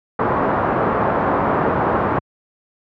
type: low-pass noise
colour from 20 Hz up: white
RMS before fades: -18 dBFS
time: 0.19-2.19 s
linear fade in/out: 5 ms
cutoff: 1200 Hz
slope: 24 dB/octave
effects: high-pass 80 Hz 12 dB/octave

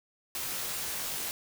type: noise with comb filter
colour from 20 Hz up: white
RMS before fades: -35 dBFS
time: 0.35-1.31 s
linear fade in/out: 0 ms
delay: 20 ms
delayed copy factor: -0.7
effects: none

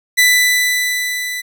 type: tone with level ramp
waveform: sawtooth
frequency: 1989 Hz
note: B6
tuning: 12 cents sharp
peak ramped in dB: -4 to -18 dBFS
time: 0.17-1.42 s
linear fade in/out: 20 ms
effects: none

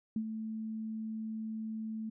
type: tone with ADSR envelope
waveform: sine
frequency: 220 Hz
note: A3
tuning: in tune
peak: -29 dBFS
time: 0.16-2.1 s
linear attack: 3 ms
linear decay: 71 ms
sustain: -7 dB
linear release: 11 ms
effects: none

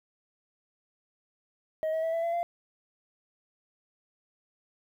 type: tone with pitch steps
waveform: sine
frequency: 630 / 641.4 / 653 / 664.8 / 676.8 / 689 Hz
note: D#5 / E5 / E5 / E5 / E5 / F5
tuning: +21 / -48 / -17 / +15 / +45 / -24 cents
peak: -24 dBFS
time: 1.83-2.43 s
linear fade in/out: 0 ms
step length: 100 ms
effects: tanh soft clip ceiling -26 dBFS + 10-bit

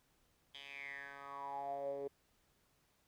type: tone with band-pass filter sweep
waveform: 10% pulse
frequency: 140 Hz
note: C#3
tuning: 18 cents sharp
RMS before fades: -45 dBFS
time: 0.54-2.08 s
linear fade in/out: 10 ms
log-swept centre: 3200 to 430 Hz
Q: 8.4
effects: pink hiss -75 dBFS RMS until 3.07 s

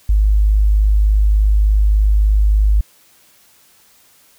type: tone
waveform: sine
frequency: 51.7 Hz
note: G#1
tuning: 7 cents flat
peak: -9 dBFS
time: 0.09-2.81 s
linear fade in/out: 5 ms
effects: white hiss -51 dBFS RMS until 4.38 s

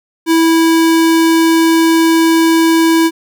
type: tone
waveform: square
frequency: 327.7 Hz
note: E4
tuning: 10 cents flat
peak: -8 dBFS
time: 0.26-3.11 s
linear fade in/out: 50 ms
effects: none

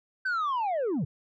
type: linear sweep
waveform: sine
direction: down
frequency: 1556 to 114.7 Hz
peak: -23 dBFS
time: 0.25-1.05 s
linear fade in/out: 10 ms
effects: tanh soft clip ceiling -25 dBFS

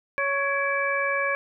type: harmonic tone with a mistuned harmonic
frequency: 557 Hz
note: C#5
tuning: 8 cents sharp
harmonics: 1 / 2 / 3 / 4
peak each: -28 / -29 / -27 / -28 dBFS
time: 0.18-1.35 s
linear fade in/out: 0 ms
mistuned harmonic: 4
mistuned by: +64 cents
effects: none

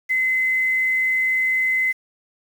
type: tone with quantisation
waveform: sine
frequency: 2046 Hz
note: C7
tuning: 39 cents flat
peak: -17 dBFS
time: 0.09-1.93 s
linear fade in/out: 20 ms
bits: 7
effects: none

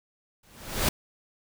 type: noise with exponential growth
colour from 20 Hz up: pink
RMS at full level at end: -21 dBFS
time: 0.43-0.89 s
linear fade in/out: 5 ms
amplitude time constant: 99 ms
effects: none

